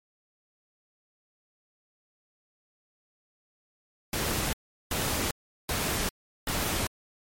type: noise bursts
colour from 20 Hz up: pink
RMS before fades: -29 dBFS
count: 4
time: 4.13-6.87 s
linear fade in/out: 2 ms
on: 400 ms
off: 380 ms
effects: MP3 64 kbps